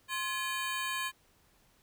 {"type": "ring-modulated tone", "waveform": "25% pulse", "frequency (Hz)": 1376, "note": "F6", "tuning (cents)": -26, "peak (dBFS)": -26, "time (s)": [0.08, 1.12], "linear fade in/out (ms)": 50, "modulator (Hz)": 323, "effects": ["pink hiss -67 dBFS RMS until 1.82 s"]}